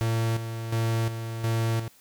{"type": "tone with tremolo", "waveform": "45% pulse", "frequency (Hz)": 113.8, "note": "A#2", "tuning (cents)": -41, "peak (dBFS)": -23, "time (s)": [0.01, 1.88], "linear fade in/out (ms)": 0, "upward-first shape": "square", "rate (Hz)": 1.4, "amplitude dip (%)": 60, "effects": ["white hiss -57 dBFS RMS until 2 s"]}